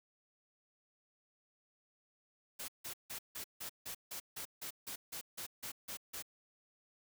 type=noise bursts; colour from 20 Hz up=white; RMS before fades=-44 dBFS; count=15; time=2.59-6.225 s; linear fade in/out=10 ms; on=93 ms; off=160 ms; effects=none